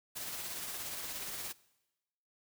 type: noise with tremolo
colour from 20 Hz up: white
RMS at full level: -40 dBFS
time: 0.15-1.53 s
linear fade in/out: 20 ms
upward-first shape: sine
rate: 17 Hz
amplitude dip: 30%
effects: noise-tail reverb RT60 1.0 s tail -21 dB re dry